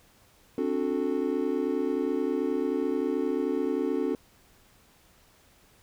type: chord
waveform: triangle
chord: D dominant seventh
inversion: third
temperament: just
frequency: 264.3 / 293.7 / 367.1 / 440.5 Hz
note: C4 / D4 / F#4 / A4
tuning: +18 / 0 / -14 / +2 cents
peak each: -29 dBFS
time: 0.58-4.15 s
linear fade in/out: 2 ms
effects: pink hiss -60 dBFS RMS until 5.82 s